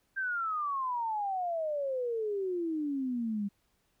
sine exponential sweep, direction down, 1595 to 197.3 Hz, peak -30 dBFS, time 0.16-3.49 s, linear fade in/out 20 ms, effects pink hiss -74 dBFS RMS until 4 s

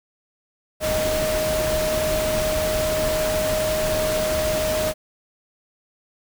sine tone in noise, 622.3 Hz, D#5, in tune, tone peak -21 dBFS, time 0.8-4.94 s, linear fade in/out 50 ms, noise pink, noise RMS -26 dBFS, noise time 0.8-4.94 s, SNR +2 dB, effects none

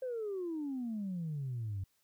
sine exponential sweep, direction down, 528 to 92.5 Hz, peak -34 dBFS, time 0.02-1.84 s, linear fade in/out 5 ms, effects tanh soft clip ceiling -32 dBFS + white hiss -75 dBFS RMS until 2.03 s

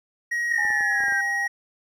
triangle tone, 1894 Hz, A#6, 27 cents sharp, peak -21 dBFS, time 0.31-1.48 s, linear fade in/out 10 ms
sine exponential sweep, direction down, 1864.7 to 1564 Hz, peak -23 dBFS, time 0.51-1.21 s, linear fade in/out 5 ms
sine tone with pitch glide, 831 to 800.4 Hz, G#5 to G5, +1 to +36 cents, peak -31 dBFS, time 0.58-1.47 s, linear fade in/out 5 ms, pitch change -65 cents, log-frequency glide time 0.71-0.93 s
clicks, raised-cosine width 1 ms, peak -27 dBFS, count 7, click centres 0.651 / 0.704 / 0.808 / 1.005 / 1.037 / 1.083 / 1.123 s
effects none

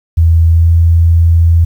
sine tone with pitch glide, 82.41 to 83.56 Hz, E2 to E2, 0 to +24 cents, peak -4 dBFS, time 0.17-1.65 s, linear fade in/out 10 ms, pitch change +24 cents, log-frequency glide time 0.48-0.7 s, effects 7-bit

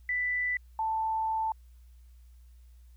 sine tone pair in turn, 1984 / 883.8 Hz, B6 / A5, +7 / +7 cents, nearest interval octave + major second, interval 1400 cents, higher first, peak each -27 dBFS, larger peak neither, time 0.09-0.57 / 0.79-1.52 s, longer second, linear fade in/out 2 ms, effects added 60 Hz sine -51 dBFS peak until 2.96 s + white hiss -72 dBFS RMS until 2.96 s

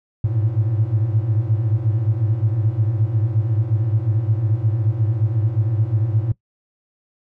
triangle tone cluster, 103.4 / 108.8 / 117.4 Hz, G#2 / A2 / A#2, -7 / -19 / +13 cents, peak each -19 dBFS, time 0.24-6.32 s, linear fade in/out 5 ms, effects noise-tail reverb RT60 0.1 s tail -20 dB re dry + tanh soft clip ceiling -6 dBFS

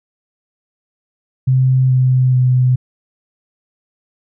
sine tone with pitch steps, 130 / 128.43 / 126.88 Hz, C3 / C3 / B2, -11 / -32 / +47 cents, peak -9 dBFS, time 1.47-2.76 s, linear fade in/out 10 ms, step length 430 ms, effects none

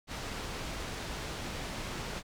pink low-pass noise, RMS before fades -39 dBFS, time 0.07-2.23 s, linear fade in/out 50 ms, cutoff 6400 Hz, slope 12 dB/octave, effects none

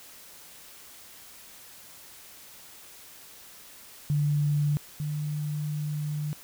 sine tone pair in turn, 146.83 / 149.83 Hz, D3 / D3, 0 / +35 cents, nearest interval unison, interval 35 cents, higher second, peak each -22 / -28 dBFS, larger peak first, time 4.1-4.77 / 5-6.33 s, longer second, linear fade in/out 0 ms, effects white hiss -49 dBFS RMS until 6.43 s

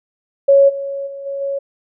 sine tone with level steps, 554.4 Hz, C#5, in tune, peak -6 / -21 / -27 / -21 / -18 dBFS, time 0.48-1.59 s, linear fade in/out 10 ms, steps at 0.68 / 1.06 / 1.25 / 1.4 s, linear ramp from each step 20 ms, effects none

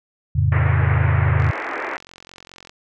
sine chord, F augmented, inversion none, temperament equal, 87.31 / 110 / 138.59 Hz, F2 / A2 / C#3, 0 / 0 / 0 cents, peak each -18 / -19 / -19 dBFS, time 0.35-1.51 s, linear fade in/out 10 ms
white band-pass noise, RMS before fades -27 dBFS, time 0.52-1.97 s, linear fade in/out 2 ms, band 270 to 2200 Hz, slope 48 dB/octave
click train, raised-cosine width 0.2 ms, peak -23 dBFS, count 59, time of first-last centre 1.4-2.695 s, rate 44.8 Hz
effects none

